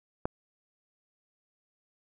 click, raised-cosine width 1 ms, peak -15 dBFS, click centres 0.255 s, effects none

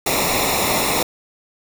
pink noise with comb filter, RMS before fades -19 dBFS, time 0.06-1.03 s, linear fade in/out 5 ms, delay 0.64 ms, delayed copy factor -0.8, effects none

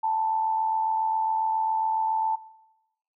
sine tone with amplitude modulation, 882 Hz, A5, 4 cents sharp, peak -20 dBFS, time 0.03-2.36 s, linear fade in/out 10 ms, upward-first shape sine, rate 87.3 Hz, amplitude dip 50%, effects noise-tail reverb RT60 0.9 s tail -20 dB re dry

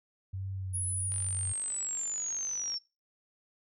sine tone with vibrato, 94.5 Hz, F#2, 37 cents sharp, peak -34 dBFS, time 0.33-1.53 s, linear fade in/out 10 ms, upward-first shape sine, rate 1.6 Hz, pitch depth 33 cents each way
sine linear sweep, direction down, 10460 to 5400 Hz, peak -32 dBFS, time 0.73-2.79 s, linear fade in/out 20 ms
click train, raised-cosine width 0.2 ms, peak -32 dBFS, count 79, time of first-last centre 1.12-2.742 s, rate 48.1 Hz
effects noise-tail reverb RT60 0.3 s tail -25 dB re dry

